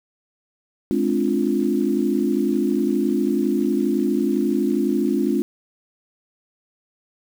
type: chord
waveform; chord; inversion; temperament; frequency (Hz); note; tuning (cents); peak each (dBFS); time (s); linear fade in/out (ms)
sine; D half-diminished seventh; second; equal with one note detuned; 211.6 / 261.6 / 293.7 / 349.2; Ab3 / C4 / D4 / F4; +33 / 0 / 0 / 0; -23; 0.91-5.42; 0
effects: 7-bit